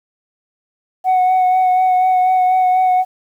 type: tone with vibrato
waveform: sine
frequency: 740 Hz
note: F#5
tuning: in tune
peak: -8 dBFS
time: 1.04-3.05 s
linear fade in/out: 50 ms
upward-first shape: sine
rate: 4.1 Hz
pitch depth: 18 cents each way
effects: tanh soft clip ceiling -9 dBFS + 8-bit